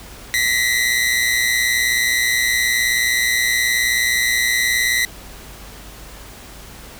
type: tone pair together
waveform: sawtooth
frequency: 1915 / 2034 Hz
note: A#6 / C7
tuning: +46 / -50 cents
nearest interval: minor second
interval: 104 cents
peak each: -15 dBFS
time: 0.34-5.05 s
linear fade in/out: 0 ms
effects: added 50 Hz sine -41 dBFS peak until 6.99 s + pink hiss -39 dBFS RMS until 6.99 s